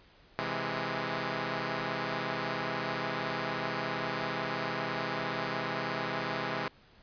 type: chord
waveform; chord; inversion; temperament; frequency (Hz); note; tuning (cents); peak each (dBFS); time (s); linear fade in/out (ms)
5% pulse; C augmented; none; equal; 130.81 / 164.81 / 207.7; C3 / E3 / G#3; 0 / 0 / 0; -25; 0.39-6.68; 0
effects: pink hiss -60 dBFS RMS until 7.02 s + resampled to 11025 Hz